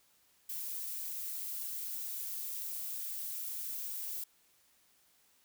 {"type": "noise", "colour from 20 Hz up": "violet", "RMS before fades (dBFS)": -40, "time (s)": [0.49, 4.24], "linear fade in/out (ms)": 5, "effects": ["white hiss -69 dBFS RMS until 5.44 s"]}